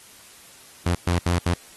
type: tone bursts at uneven times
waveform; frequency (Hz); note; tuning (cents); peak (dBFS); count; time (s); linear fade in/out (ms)
sawtooth; 87.31; F2; 0; -15; 4; 0.86-0.95 / 1.07-1.19 / 1.26-1.39 / 1.46-1.54; 5
effects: white hiss -48 dBFS RMS until 1.76 s + AAC 32 kbps